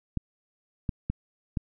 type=clicks; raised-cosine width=5 ms; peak=-15 dBFS; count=4; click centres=0.173 / 0.892 / 1.1 / 1.572 s; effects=none